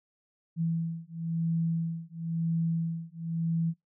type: beating tone pair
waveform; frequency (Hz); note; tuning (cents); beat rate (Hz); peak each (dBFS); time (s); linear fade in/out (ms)
sine; 164.81 / 165.79; E3 / E3; 0 / +10; 0.98; -31; 0.56-3.74; 50
effects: noise-tail reverb RT60 0.2 s tail -24 dB re dry